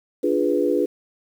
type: chord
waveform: sine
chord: D diminished seventh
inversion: none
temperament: equal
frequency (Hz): 293.7 / 349.2 / 415.3 / 493.9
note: D4 / F4 / Ab4 / Cb5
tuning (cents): 0 / 0 / 0 / 0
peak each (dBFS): -23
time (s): 0.23-0.86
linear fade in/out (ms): 10
effects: 8-bit